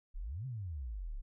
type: exponential two-way sweep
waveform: sine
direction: up then down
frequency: 30.29 to 136.4 to 30.29 Hz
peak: -38 dBFS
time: 0.14-1.22 s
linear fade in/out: 20 ms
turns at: 0.46 s
effects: none